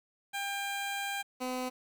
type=tone pair in turn; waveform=15% pulse; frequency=798 / 254 Hz; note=G5 / B3; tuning=+31 / +49 cents; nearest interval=octave + minor sixth; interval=1982 cents; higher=first; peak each=-27 / -27 dBFS; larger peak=neither; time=0.33-1.23 / 1.4-1.7 s; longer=first; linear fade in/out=20 ms; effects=10-bit